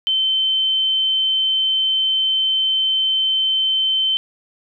sine tone, 3085 Hz, G7, 28 cents flat, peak -15 dBFS, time 0.07-4.17 s, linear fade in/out 0 ms, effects none

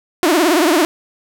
sawtooth tone with vibrato, 329.6 Hz, E4, in tune, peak -7 dBFS, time 0.23-0.85 s, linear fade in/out 0 ms, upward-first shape triangle, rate 18 Hz, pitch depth 240 cents each way, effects none

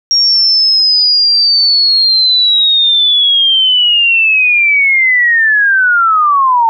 sine linear sweep, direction down, 5600 to 890 Hz, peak -6 dBFS, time 0.11-6.69 s, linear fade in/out 0 ms, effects none

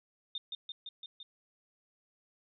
sine tone with echo, 3633 Hz, A#7, 45 cents flat, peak -35 dBFS, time 0.35-0.38 s, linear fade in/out 2 ms, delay 170 ms, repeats 5, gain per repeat -2 dB, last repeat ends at 1.23 s, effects none

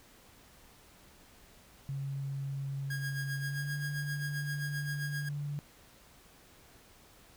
sine tone with pitch glide, 137.7 to 144.96 Hz, C#3 to D3, -11 to -22 cents, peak -34 dBFS, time 1.89-5.59 s, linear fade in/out 0 ms, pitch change +89 cents, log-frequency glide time 3.37-3.75 s
45% pulse tone with tremolo, 1635 Hz, G#6, 28 cents flat, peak -36 dBFS, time 2.9-5.29 s, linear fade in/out 5 ms, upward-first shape sine, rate 7.6 Hz, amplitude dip 65%
effects pink hiss -59 dBFS RMS until 7.36 s

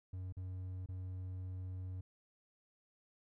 triangle tone with dropouts, 92.5 Hz, F#2, in tune, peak -39 dBFS, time 0.13-2.01 s, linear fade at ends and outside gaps 5 ms, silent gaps 0.325-0.368 / 0.861-0.887 s, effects none

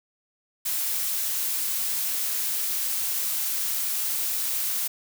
blue noise, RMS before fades -27 dBFS, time 0.65-4.88 s, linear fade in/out 10 ms, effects none

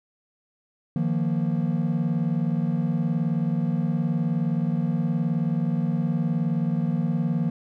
triangle chord, Eb suspended second, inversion none, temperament equal, 155.56 / 174.61 / 233.1 Hz, Eb3 / F3 / Bb3, 0 / 0 / 0 cents, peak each -23 / -23 / -25 dBFS, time 0.96-7.5 s, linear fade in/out 2 ms, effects tanh soft clip ceiling -13 dBFS

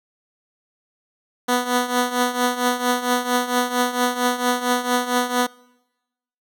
10% pulse tone with tremolo, 246.9 Hz, B3, in tune, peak -7 dBFS, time 1.48-5.47 s, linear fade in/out 10 ms, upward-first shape triangle, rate 4.4 Hz, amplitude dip 80%, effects noise-tail reverb RT60 1.0 s tail -24 dB re dry

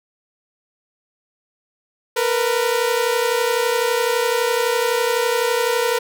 sawtooth tone pair together, 460.7 / 492.6 Hz, A#4 / B4, -20 / -5 cents, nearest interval minor second, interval 115 cents, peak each -16 dBFS, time 2.16-5.99 s, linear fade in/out 10 ms, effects none

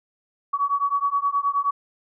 sine beating tone pair, 1126 / 1135.5 Hz, C#6 / C#6, +27 / +41 cents, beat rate 9.5 Hz, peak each -23 dBFS, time 0.53-1.71 s, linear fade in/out 10 ms, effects none

